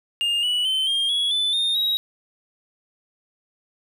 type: tone with pitch steps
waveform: triangle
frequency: 2821 / 2946 / 3076 / 3213 / 3355 / 3503 / 3658 / 3820 Hz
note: F7 / F#7 / G7 / G7 / G#7 / A7 / A#7 / A#7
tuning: +17 / -8 / -33 / +42 / +17 / -8 / -33 / +42 cents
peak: -18 dBFS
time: 0.21-1.97 s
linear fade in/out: 0 ms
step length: 220 ms
effects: none